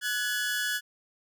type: tone pair together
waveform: sawtooth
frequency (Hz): 1480 / 1692.1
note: F#6 / G#6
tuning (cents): 0 / +32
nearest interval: major second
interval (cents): 232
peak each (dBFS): -28 / -26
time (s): 0.01-0.81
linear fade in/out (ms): 50
effects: none